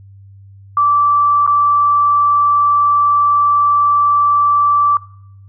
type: tone with dropouts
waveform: sine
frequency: 1164 Hz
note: D6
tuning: 16 cents flat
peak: -9 dBFS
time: 0.77-4.97 s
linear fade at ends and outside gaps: 2 ms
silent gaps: 1.465-1.475 s
effects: noise-tail reverb RT60 0.8 s tail -22 dB re dry + added 98 Hz sine -37 dBFS peak until 5.48 s